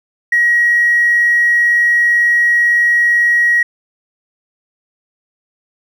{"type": "tone with tanh clipping", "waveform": "triangle", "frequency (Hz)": 1901, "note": "A#6", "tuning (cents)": 33, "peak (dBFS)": -8, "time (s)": [0.32, 3.63], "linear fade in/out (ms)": 5, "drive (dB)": 1, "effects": []}